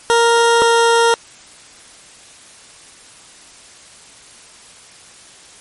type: tone pair in turn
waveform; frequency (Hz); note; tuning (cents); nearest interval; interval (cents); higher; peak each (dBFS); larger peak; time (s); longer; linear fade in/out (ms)
20% pulse; 466.2 / 464.4; A#4 / A#4; 0 / -7; unison; 7; first; -5; neither; 0.1-0.62 / 0.62-1.14; neither; 0
effects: white hiss -42 dBFS RMS until 5.6 s + MP3 48 kbps